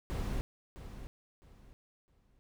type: noise with echo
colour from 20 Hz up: brown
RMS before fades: -35 dBFS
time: 0.1-0.41 s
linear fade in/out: 0 ms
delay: 660 ms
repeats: 3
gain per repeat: -11 dB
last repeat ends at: 2.39 s
effects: none